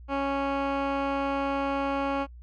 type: tone with low-pass filter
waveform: 15% pulse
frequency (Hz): 276.6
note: C#4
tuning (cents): -4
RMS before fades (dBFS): -28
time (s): 0.08-2.27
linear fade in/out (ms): 50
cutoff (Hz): 2000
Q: 1.2
effects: noise-tail reverb RT60 0.1 s tail -25 dB re dry + added 60 Hz sine -43 dBFS peak until 2.42 s